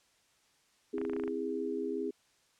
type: chord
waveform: sine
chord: C augmented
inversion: none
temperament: just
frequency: 261.6 / 327 / 408.8 Hz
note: C4 / E4 / G#4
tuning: 0 / -14 / -27 cents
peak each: -38 / -38 / -35 dBFS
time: 0.93-2.11 s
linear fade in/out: 10 ms
type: clicks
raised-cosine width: 0.5 ms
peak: -29 dBFS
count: 9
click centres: 0.982 / 1.015 / 1.051 / 1.097 / 1.134 / 1.165 / 1.198 / 1.237 / 1.278 s
effects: white hiss -69 dBFS RMS until 2.59 s + low-pass 8000 Hz 12 dB/octave